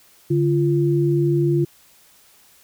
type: tone pair together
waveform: sine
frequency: 144.7 / 344.2 Hz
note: D3 / F4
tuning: -25 / -25 cents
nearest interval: octave + minor third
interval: 1500 cents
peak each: -18 dBFS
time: 0.3-1.65 s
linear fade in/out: 10 ms
effects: white hiss -53 dBFS RMS until 2.63 s